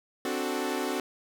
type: chord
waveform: sawtooth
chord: D dominant seventh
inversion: third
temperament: equal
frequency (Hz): 261.6 / 293.7 / 370 / 440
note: C4 / D4 / F#4 / A4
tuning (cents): 0 / 0 / 0 / 0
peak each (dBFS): -30 / -31 / -29 / -32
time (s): 0.25-1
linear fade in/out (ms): 2
effects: none